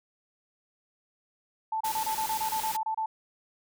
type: tone bursts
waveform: sine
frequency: 880 Hz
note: A5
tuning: in tune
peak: -27 dBFS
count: 12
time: 1.72-3.06 s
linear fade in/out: 5 ms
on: 86 ms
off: 28 ms
type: noise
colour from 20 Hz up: white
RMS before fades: -36 dBFS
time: 1.84-2.77 s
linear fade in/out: 10 ms
effects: none